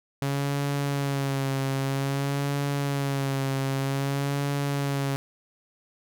sawtooth tone with vibrato, 138.59 Hz, C#3, in tune, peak -21 dBFS, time 0.22-5.16 s, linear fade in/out 0 ms, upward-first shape sine, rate 0.52 Hz, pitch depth 39 cents each way, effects none

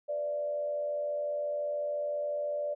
sine tone with frequency modulation, 587.3 Hz, D5, in tune, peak -30 dBFS, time 0.08-2.75 s, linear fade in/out 20 ms, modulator 85.8 Hz, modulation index 0.43, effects none

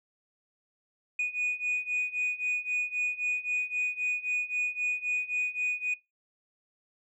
sine beating tone pair, 2472 / 2475.8 Hz, D#7 / D#7, -12 / -9 cents, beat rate 3.8 Hz, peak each -30 / -29 dBFS, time 1.19-5.94 s, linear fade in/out 5 ms, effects noise-tail reverb RT60 0.2 s tail -22 dB re dry + tanh soft clip ceiling -24 dBFS

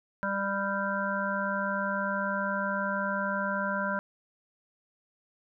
harmonic tone with a mistuned harmonic, 198.3 Hz, G3, 20 cents sharp, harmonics 1 / 3 / 5 / 7 / 8, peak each -34 / -34 / -34 / -34 / -34 dBFS, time 0.23-3.99 s, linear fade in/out 0 ms, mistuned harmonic 8, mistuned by -28 cents, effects none

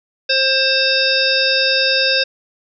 harmonic tone, 530 Hz, C5, 22 cents sharp, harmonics 1 / 3 / 5 / 7 / 9 / 10, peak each -20 / -20 / -20 / -20 / -20 / -20 dBFS, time 0.29-2.24 s, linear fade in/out 10 ms, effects none

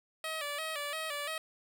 10% pulse tone with vibrato, 607 Hz, D#5, 43 cents flat, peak -27 dBFS, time 0.24-1.38 s, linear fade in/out 2 ms, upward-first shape square, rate 2.9 Hz, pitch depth 80 cents each way, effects none

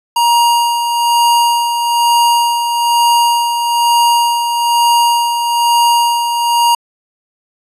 square tone with tremolo, 944 Hz, A#5, 22 cents sharp, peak -8 dBFS, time 0.16-6.75 s, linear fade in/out 5 ms, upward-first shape sine, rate 1.1 Hz, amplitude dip 50%, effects resampled to 32000 Hz

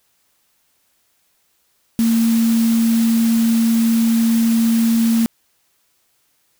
sine tone in noise, 228.5 Hz, A#3, 34 cents flat, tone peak -12 dBFS, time 1.99-5.26 s, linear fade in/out 0 ms, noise white, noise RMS -29 dBFS, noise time 1.99-5.26 s, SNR +14 dB, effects white hiss -63 dBFS RMS until 6.59 s

